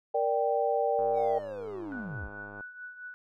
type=chord; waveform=sine; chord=G minor; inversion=first; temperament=equal; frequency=466.2 / 587.3 / 784 Hz; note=Bb4 / D5 / G5; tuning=0 / 0 / 0 cents; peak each=-29 dBFS; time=0.14-1.39 s; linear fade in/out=10 ms
type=click train; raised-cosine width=1 ms; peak=-32 dBFS; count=166; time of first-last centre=0.99-2.608 s; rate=102 Hz
type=linear sweep; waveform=triangle; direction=down; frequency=782 to 36.71 Hz; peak=-34 dBFS; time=1.13-2.3 s; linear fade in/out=50 ms
type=tone with tremolo; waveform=sine; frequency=1480 Hz; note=F#6; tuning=in tune; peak=-38 dBFS; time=1.92-3.14 s; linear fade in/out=0 ms; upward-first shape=triangle; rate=4.6 Hz; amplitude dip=70%
effects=none